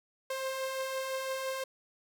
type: beating tone pair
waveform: sawtooth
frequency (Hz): 523.3 / 529.2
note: C5 / C5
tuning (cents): 0 / +20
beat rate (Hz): 5.9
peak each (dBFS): -39 / -30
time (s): 0.3-1.64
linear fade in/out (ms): 5
effects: none